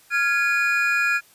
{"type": "tone cluster", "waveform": "triangle", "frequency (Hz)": [1393, 1667, 2446], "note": ["F6", "G#6", "D#7"], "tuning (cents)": [-5, 6, -30], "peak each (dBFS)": -21, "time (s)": [0.1, 1.21], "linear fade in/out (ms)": 50, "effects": ["white hiss -54 dBFS RMS until 1.34 s", "resampled to 32000 Hz"]}